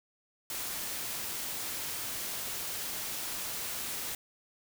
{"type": "noise", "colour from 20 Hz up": "white", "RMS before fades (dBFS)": -37, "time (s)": [0.5, 4.15], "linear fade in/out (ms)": 2, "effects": []}